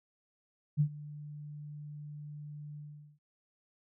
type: tone with ADSR envelope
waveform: sine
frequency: 148.2 Hz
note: D3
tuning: 16 cents sharp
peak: -22 dBFS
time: 0.77-3.19 s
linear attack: 35 ms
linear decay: 78 ms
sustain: -20 dB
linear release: 420 ms
effects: none